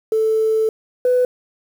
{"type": "tone pair in turn", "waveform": "sine", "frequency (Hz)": [440, 499.3], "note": ["A4", "B4"], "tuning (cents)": [0, 19], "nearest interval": "major second", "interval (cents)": 219, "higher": "second", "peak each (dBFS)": [-13, -11], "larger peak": "second", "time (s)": [[0.12, 0.69], [1.05, 1.25]], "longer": "first", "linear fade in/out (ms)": 2, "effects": ["tanh soft clip ceiling -9 dBFS", "7-bit"]}